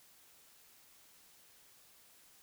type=silence; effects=white hiss -63 dBFS RMS until 2.42 s